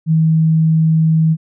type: tone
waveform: sine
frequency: 160 Hz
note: D#3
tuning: 49 cents sharp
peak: -9 dBFS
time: 0.06-1.37 s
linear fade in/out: 50 ms
effects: none